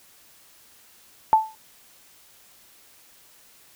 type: tone with exponential decay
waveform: sine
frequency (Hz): 877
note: A5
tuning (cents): -6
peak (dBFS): -9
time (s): 1.33-1.55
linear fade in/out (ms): 0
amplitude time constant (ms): 46
effects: white hiss -54 dBFS RMS until 3.75 s